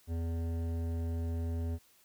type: tone with hard clipping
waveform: sine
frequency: 83.2 Hz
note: E2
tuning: 17 cents sharp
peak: -34 dBFS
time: 0.07-1.79 s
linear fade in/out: 50 ms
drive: 13 dB
effects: white hiss -65 dBFS RMS until 2.04 s